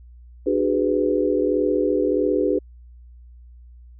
sine chord, G# half-diminished seventh, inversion second, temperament just, 299 / 373.8 / 415.3 / 498.4 Hz, D4 / F#4 / G#4 / B4, +31 / +18 / 0 / +16 cents, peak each -23 dBFS, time 0.46-2.59 s, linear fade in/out 10 ms, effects added 60 Hz sine -42 dBFS peak until 3.99 s

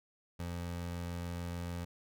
25% pulse tone, 86.8 Hz, F2, 10 cents flat, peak -34 dBFS, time 0.39-1.85 s, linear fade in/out 10 ms, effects none

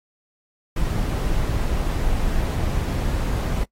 brown noise, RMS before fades -22 dBFS, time 0.76-3.64 s, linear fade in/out 5 ms, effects noise-tail reverb RT60 0.1 s tail -21 dB re dry + AAC 48 kbps

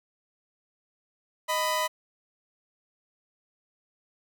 sawtooth tone pair together, 622 / 995.7 Hz, D#5 / B5, -1 / +14 cents, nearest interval minor sixth, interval 815 cents, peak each -26 / -23 dBFS, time 1.48-1.88 s, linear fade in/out 20 ms, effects none

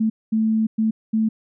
sine tone bursts at uneven times, 220.2 Hz, A3, 2 cents sharp, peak -16 dBFS, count 4, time 0-0.1 / 0.32-0.67 / 0.78-0.91 / 1.13-1.29 s, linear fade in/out 10 ms, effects none

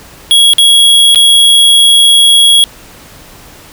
square tone with dropouts, 3322 Hz, G#7, in tune, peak -3 dBFS, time 0.31-2.64 s, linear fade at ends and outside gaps 0 ms, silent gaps 0.535-0.583 / 1.147-1.158 s, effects pink hiss -35 dBFS RMS until 3.72 s

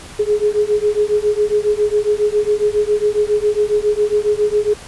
sine beating tone pair, 415.3 / 422.6 Hz, G#4 / G#4, 0 / +30 cents, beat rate 7.3 Hz, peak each -16 dBFS, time 0.19-4.74 s, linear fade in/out 10 ms, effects pink hiss -36 dBFS RMS until 4.87 s + resampled to 24000 Hz

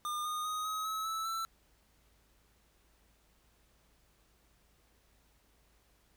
square tone with pitch steps, 1209 / 1228.7 / 1248.7 / 1269.1 / 1289.8 / 1310.8 / 1332.2 Hz, D6 / D#6 / D#6 / D#6 / E6 / E6 / E6, +50 / -22 / +6 / +34 / -38 / -10 / +18 cents, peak -35 dBFS, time 0.05-1.45 s, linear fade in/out 0 ms, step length 200 ms, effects added 54 Hz sine -70 dBFS peak until 6.16 s + pink hiss -70 dBFS RMS until 6.16 s

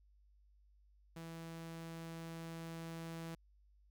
sawtooth tone with level ramp, 164.81 Hz, E3, in tune, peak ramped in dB -43 to -40 dBFS, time 1.16-3.35 s, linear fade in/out 5 ms, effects added 50 Hz sine -65 dBFS peak until 3.9 s

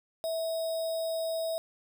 sine tone with sample-and-hold, 652 Hz, E5, 19 cents flat, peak -29 dBFS, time 0.24-1.58 s, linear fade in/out 0 ms, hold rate 4410 Hz, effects none

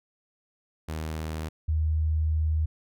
sawtooth / sine tone pair in turn, 78.7 / 78.26 Hz, D#2 / D#2, +20 / +11 cents, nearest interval unison, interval 9 cents, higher first, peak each -27 / -22 dBFS, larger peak second, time 0.88-1.49 / 1.68-2.66 s, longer second, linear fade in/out 10 ms, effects none

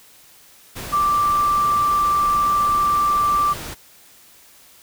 sine tone in noise, 1174.7 Hz, D6, in tune, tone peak -15 dBFS, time 0.92-3.54 s, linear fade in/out 20 ms, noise pink, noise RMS -32 dBFS, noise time 0.75-3.75 s, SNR +14 dB, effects white hiss -49 dBFS RMS until 4.82 s

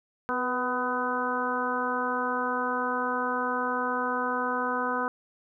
harmonic tone with a mistuned harmonic, 250.8 Hz, B3, 27 cents sharp, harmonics 1 / 2 / 3 / 4 / 5 / 6, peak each -34 / -33 / -36 / -31 / -32 / -33 dBFS, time 0.29-5.08 s, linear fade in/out 0 ms, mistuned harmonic 2, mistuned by -29 cents, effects none

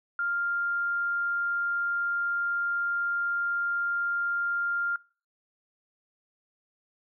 sine tone, 1398 Hz, F6, 1 cent sharp, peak -26 dBFS, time 0.19-4.96 s, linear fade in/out 2 ms, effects noise-tail reverb RT60 0.4 s tail -23 dB re dry

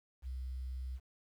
sine tone with quantisation, 64 Hz, C2, 38 cents flat, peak -38 dBFS, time 0.22-1 s, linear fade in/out 50 ms, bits 11, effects none

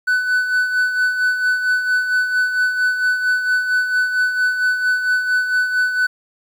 triangle tone with tremolo, 1498 Hz, F#6, 21 cents sharp, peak -11 dBFS, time 0.07-6.07 s, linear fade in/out 10 ms, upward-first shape sine, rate 4.4 Hz, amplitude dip 55%, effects 8-bit

